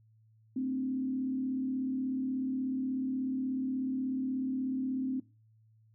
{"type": "tone with frequency modulation", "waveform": "sine", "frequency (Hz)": 260.6, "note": "C4", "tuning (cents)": -7, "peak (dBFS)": -30, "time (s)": [0.56, 5.2], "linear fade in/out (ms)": 5, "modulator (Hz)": 36.5, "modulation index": 0.53, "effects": ["noise-tail reverb RT60 0.3 s tail -21 dB re dry", "added 110 Hz sine -61 dBFS peak until 5.94 s"]}